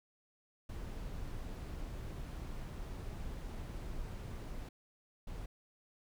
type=noise bursts at uneven times; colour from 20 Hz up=brown; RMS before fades=-43 dBFS; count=2; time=0.69-4.69 / 5.27-5.46 s; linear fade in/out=5 ms; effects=none